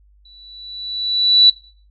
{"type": "tone with exponential growth", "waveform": "sine", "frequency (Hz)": 3951, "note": "B7", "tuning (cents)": 0, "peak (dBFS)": -4, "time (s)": [0.25, 1.5], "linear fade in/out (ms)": 5, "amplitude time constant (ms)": 270, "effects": ["noise-tail reverb RT60 0.4 s tail -18 dB re dry", "added 50 Hz sine -49 dBFS peak until 1.9 s"]}